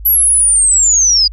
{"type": "linear sweep", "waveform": "sine", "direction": "down", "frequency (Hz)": [11840, 4812], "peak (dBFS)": -7, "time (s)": [0.05, 1.28], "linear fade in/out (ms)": 10, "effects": ["added 51 Hz sine -26 dBFS peak until 1.32 s"]}